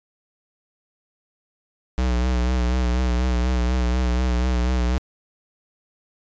square tone with vibrato, 61.74 Hz, B1, in tune, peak -19 dBFS, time 1.98-4.98 s, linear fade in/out 0 ms, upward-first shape sine, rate 4.1 Hz, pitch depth 50 cents each way, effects resampled to 16000 Hz

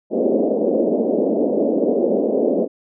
white band-pass noise, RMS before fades -18 dBFS, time 0.1-2.68 s, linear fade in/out 50 ms, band 210 to 590 Hz, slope 48 dB/octave, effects none

